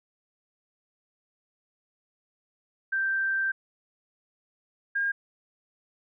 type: tone pair in turn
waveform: sine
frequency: 1568 / 1615.8 Hz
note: G6 / G#6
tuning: 0 / -48 cents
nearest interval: minor second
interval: 52 cents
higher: second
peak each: -24 dBFS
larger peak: neither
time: 2.92-3.52 / 4.95-5.12 s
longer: first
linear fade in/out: 10 ms
effects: none